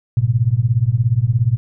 sine tone with tremolo, 117.7 Hz, A#2, 17 cents sharp, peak -8 dBFS, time 0.17-1.57 s, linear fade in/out 0 ms, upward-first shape triangle, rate 17 Hz, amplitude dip 100%, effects none

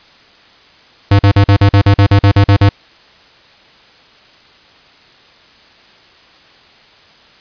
square tone bursts, 100 Hz, G2, 35 cents sharp, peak -5 dBFS, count 13, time 1.11-2.691 s, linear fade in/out 5 ms, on 81 ms, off 44 ms, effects white hiss -44 dBFS RMS until 7.4 s + resampled to 11025 Hz

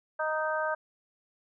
harmonic tone, 311.1 Hz, D#4, in tune, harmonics 2 / 3 / 4 / 5, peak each -31 / -34 / -35 / -33 dBFS, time 0.19-0.75 s, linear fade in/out 10 ms, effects none

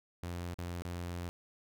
sawtooth tone with dropouts, 87.31 Hz, F2, in tune, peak -34 dBFS, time 0.23-1.29 s, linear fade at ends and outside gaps 0 ms, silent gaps 0.542-0.586 / 0.821-0.851 s, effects none

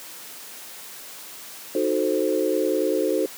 sine chord, D# diminished seventh, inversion none, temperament equal, 311.1 / 370 / 440 / 523.3 Hz, D#4 / F#4 / A4 / C5, 0 / 0 / 0 / 0 cents, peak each -25 dBFS, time 1.75-3.26 s, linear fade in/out 2 ms, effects white hiss -40 dBFS RMS until 3.37 s + high-pass 200 Hz 12 dB/octave

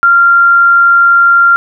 sine tone, 1386 Hz, F6, 14 cents flat, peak -3 dBFS, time 0.03-1.56 s, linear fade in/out 0 ms, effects none

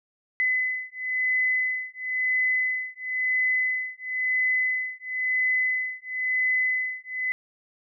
sine beating tone pair, 2018 / 2018.98 Hz, B6 / B6, +37 / +38 cents, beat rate 0.98 Hz, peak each -26 dBFS, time 0.4-7.32 s, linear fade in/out 0 ms, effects none

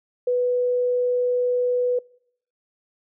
sine tone, 493.9 Hz, B4, in tune, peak -18 dBFS, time 0.27-1.99 s, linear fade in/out 5 ms, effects noise-tail reverb RT60 0.7 s tail -25 dB re dry

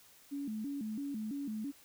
sine tone with vibrato, 246.9 Hz, B3, in tune, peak -36 dBFS, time 0.31-1.72 s, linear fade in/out 20 ms, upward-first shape square, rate 3 Hz, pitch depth 230 cents each way, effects white hiss -61 dBFS RMS until 1.84 s

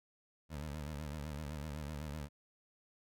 20% pulse tone with vibrato, 74.7 Hz, D2, 30 cents sharp, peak -36 dBFS, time 0.49-2.29 s, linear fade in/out 50 ms, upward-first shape sine, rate 7.9 Hz, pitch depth 110 cents each way, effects none

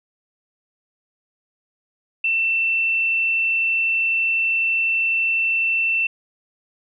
sine tone, 2682 Hz, E7, 29 cents sharp, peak -17 dBFS, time 2.24-6.07 s, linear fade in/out 5 ms, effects none

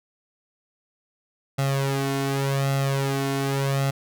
sawtooth tone with flanger, 137.3 Hz, C#3, 16 cents flat, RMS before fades -24 dBFS, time 1.58-3.91 s, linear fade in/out 10 ms, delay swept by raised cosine 1.5 to 2.8 ms, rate 0.87 Hz, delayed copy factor +0.75, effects none

